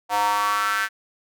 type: tone with high-pass filter sweep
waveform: square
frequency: 102.9 Hz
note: G#2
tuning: 16 cents flat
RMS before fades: -22 dBFS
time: 0.09-0.89 s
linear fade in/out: 50 ms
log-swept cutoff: 800 to 1600 Hz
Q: 5.5
effects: none